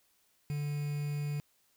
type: tone with quantisation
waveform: triangle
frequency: 146.3 Hz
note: D3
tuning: 6 cents flat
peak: -30 dBFS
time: 0.5-1.4 s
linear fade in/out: 0 ms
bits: 8
effects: white hiss -71 dBFS RMS until 1.76 s